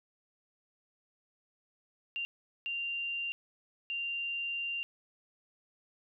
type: tone bursts at uneven times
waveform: sine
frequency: 2780 Hz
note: F7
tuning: 9 cents flat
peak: -33 dBFS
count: 3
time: 2.16-2.25 / 2.66-3.32 / 3.9-4.83 s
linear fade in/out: 0 ms
effects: none